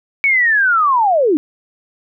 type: linear sweep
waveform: sine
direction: down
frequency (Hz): 2258 to 276.1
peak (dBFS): -10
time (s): 0.24-1.37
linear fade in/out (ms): 0
effects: none